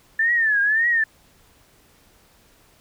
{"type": "tone with vibrato", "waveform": "sine", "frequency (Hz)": 1760, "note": "A6", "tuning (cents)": 0, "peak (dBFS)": -16, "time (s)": [0.19, 1.04], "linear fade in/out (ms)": 5, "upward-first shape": "triangle", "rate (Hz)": 1.8, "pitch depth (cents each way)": 160, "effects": ["pink hiss -56 dBFS RMS until 2.8 s"]}